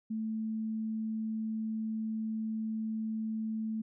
sine tone, 220 Hz, A3, in tune, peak -32 dBFS, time 0.1-3.82 s, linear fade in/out 10 ms, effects none

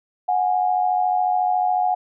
sine tone pair together, 733 / 827 Hz, F#5 / G#5, -16 / -8 cents, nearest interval major second, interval 208 cents, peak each -18 / -23 dBFS, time 0.28-1.95 s, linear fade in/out 10 ms, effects none

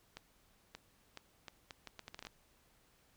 accelerating click train, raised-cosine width 0.2 ms, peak -29 dBFS, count 13, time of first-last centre 0.17-2.269 s, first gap 580 ms, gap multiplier 0.73, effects pink hiss -70 dBFS RMS until 3.16 s

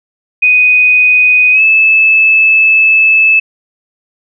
sine tone with pitch glide, 2493 to 2614 Hz, D#7 to E7, +3 to -15 cents, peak -4 dBFS, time 0.42-3.4 s, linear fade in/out 10 ms, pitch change +82 cents, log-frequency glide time 1.52-1.62 s, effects none

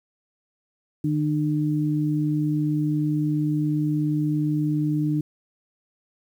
sine tone pair together, 151.4 / 301.4 Hz, D#3 / D4, -47 / +45 cents, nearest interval octave, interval 1192 cents, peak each -23 dBFS, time 1.04-5.21 s, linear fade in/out 5 ms, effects 9-bit

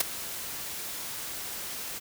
white noise with ADSR envelope, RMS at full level -21 dBFS, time 0-2 s, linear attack 7 ms, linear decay 11 ms, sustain -16 dB, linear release 26 ms, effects none

